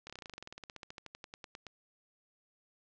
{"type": "slowing click train", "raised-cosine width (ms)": 0.2, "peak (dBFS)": -28, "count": 27, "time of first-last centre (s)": [0.07, 1.667], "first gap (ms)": 27, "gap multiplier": 1.06, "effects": ["low-pass 7000 Hz 12 dB/octave"]}